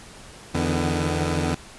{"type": "tone cluster", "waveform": "15% pulse", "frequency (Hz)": [83.9, 148.7, 154.6, 250.7], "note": ["E2", "D3", "D#3", "B3"], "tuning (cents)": [31, 22, -11, 26], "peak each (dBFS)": [-18, -20, -27, -24], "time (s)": [0.54, 1.55], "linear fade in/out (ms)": 10, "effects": ["pink hiss -44 dBFS RMS until 1.78 s", "resampled to 24000 Hz"]}